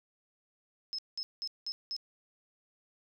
sine tone bursts, 5180 Hz, E8, 31 cents flat, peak -34 dBFS, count 5, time 0.93-1.965 s, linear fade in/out 0 ms, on 55 ms, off 190 ms, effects none

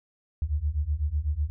sine beating tone pair, 70.4 / 78.4 Hz, C#2 / D#2, +27 / +14 cents, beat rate 8 Hz, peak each -28 / -27 dBFS, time 0.42-1.5 s, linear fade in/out 0 ms, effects none

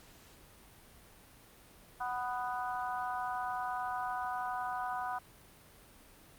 harmonic tone, 247.8 Hz, B3, 6 cents sharp, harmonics 3 / 4 / 5 / 6, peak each -37 / -39 / -41 / -43 dBFS, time 2-5.19 s, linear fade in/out 10 ms, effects pink hiss -58 dBFS RMS until 6.38 s + Opus 48 kbps

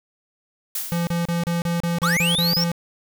blue noise with exponential decay, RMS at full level -24 dBFS, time 0.75-1.31 s, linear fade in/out 5 ms, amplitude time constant 120 ms
square tone bursts, 170.8 Hz, F3, 38 cents flat, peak -21 dBFS, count 10, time 0.92-2.717 s, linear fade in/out 0 ms, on 150 ms, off 33 ms
square linear sweep, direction up, 1076 to 5588 Hz, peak -20 dBFS, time 2.03-2.64 s, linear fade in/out 2 ms
effects none

